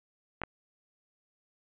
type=clicks; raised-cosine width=0.5 ms; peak=-19 dBFS; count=2; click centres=0.417 / 0.436 s; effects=resampled to 8000 Hz + 10-bit